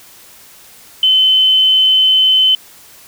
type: tone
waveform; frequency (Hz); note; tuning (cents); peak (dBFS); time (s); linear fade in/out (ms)
sine; 3054; G7; -46; -7; 1.03-2.55; 2
effects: white hiss -41 dBFS RMS until 3.07 s